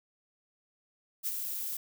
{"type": "noise with ADSR envelope", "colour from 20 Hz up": "violet", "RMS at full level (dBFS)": -31, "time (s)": [1.23, 1.77], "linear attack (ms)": 41, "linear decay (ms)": 29, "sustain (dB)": -5, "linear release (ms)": 4, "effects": []}